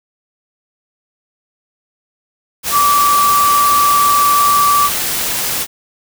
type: tone in noise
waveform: sine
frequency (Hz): 1159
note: D6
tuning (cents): -23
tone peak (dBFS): -9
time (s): 2.71-4.9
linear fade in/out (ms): 50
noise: white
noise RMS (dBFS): -18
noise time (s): 2.63-5.67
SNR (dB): +6
effects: none